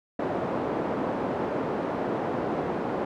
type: band-pass noise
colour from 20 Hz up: pink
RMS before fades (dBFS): -29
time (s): 0.19-3.05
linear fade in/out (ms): 5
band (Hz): 260 to 790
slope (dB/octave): 12
effects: none